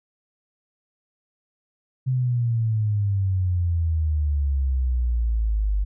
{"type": "exponential sweep", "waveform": "sine", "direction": "down", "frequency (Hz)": [130.9, 49], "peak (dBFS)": -19, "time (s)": [2.06, 5.85], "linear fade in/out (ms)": 20, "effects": []}